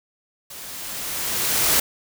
white noise with level ramp, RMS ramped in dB -38 to -17 dBFS, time 0.5-1.8 s, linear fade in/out 5 ms, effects none

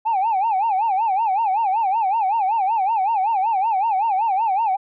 sine tone with vibrato, 830.6 Hz, G#5, in tune, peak -15 dBFS, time 0.05-4.77 s, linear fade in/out 20 ms, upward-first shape sine, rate 5.3 Hz, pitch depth 190 cents each way, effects tanh soft clip ceiling -14 dBFS

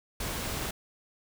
pink noise, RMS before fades -34 dBFS, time 0.2-0.71 s, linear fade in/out 5 ms, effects none

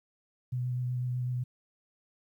sine tone with vibrato, 124.8 Hz, B2, 19 cents sharp, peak -29 dBFS, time 0.52-1.44 s, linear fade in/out 10 ms, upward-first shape sine, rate 8 Hz, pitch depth 15 cents each way, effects 11-bit

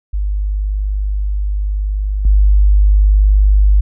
sine tone with level steps, 50.4 Hz, G1, 49 cents sharp, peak -14 / -6 dBFS, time 0.13-3.81 s, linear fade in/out 10 ms, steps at 2.25 s, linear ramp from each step 2 ms, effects none

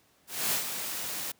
white noise with ADSR envelope, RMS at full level -27 dBFS, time 0.27-1.32 s, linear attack 250 ms, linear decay 110 ms, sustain -8 dB, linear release 8 ms, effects pink hiss -65 dBFS RMS until 1.39 s + high-pass 100 Hz 12 dB/octave

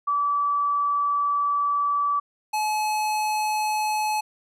sine / square tone pair in turn, 1153 / 854.8 Hz, D6 / G#5, -32 / +50 cents, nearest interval perfect fourth, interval 518 cents, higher first, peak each -20 / -23 dBFS, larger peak first, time 0.07-2.2 / 2.53-4.21 s, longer first, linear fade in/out 10 ms, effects resampled to 32000 Hz

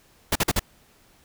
pink noise bursts, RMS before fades -21 dBFS, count 4, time 0.32-0.595 s, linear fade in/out 5 ms, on 35 ms, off 45 ms, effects pink hiss -58 dBFS RMS until 1.24 s

